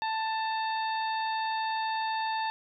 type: harmonic tone with a mistuned harmonic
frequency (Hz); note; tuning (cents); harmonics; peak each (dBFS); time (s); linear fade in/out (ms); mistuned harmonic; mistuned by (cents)
884; A5; +8; 1 / 2 / 3 / 4 / 5; -29 / -37 / -42 / -43 / -43; 0.02-2.5; 0; 4; +56
effects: none